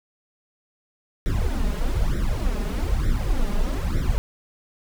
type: noise with flanger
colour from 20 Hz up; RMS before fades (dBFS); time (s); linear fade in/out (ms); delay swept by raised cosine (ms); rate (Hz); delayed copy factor
brown; -22; 1.26-4.18; 0; 0.53 to 4.93; 1.1; +0.95
effects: none